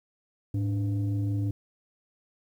sine tone pair together, 105.8 / 291.6 Hz, G#2 / D4, +33 / -12 cents, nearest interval octave + tritone, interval 1755 cents, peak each -24 / -31 dBFS, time 0.54-1.51 s, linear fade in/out 5 ms, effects tanh soft clip ceiling -22 dBFS + 10-bit

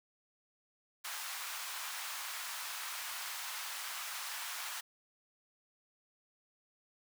pink high-pass noise, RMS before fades -42 dBFS, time 1.04-4.81 s, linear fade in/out 10 ms, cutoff 940 Hz, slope 24 dB/octave, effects none

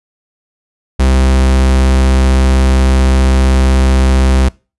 45% pulse tone, 65.41 Hz, C2, in tune, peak -7 dBFS, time 0.99-4.49 s, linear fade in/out 10 ms, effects noise-tail reverb RT60 0.3 s tail -23 dB re dry + resampled to 24000 Hz

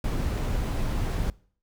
brown noise, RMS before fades -27 dBFS, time 0.04-1.3 s, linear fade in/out 2 ms, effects noise-tail reverb RT60 0.5 s tail -23 dB re dry

